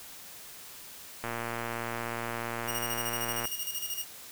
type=click train; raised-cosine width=0.5 ms; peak=-19 dBFS; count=260; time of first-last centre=1.24-3.454 s; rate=117 Hz
type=tone with tremolo; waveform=5% pulse; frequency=2856 Hz; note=F7; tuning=38 cents sharp; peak=-22 dBFS; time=2.67-4.05 s; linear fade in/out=20 ms; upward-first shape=square; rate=13 Hz; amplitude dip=60%
effects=white hiss -47 dBFS RMS until 4.31 s